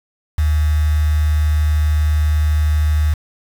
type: tone with quantisation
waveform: sine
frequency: 76.1 Hz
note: D#2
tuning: 38 cents flat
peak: -12 dBFS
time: 0.38-3.14 s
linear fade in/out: 5 ms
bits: 5
effects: none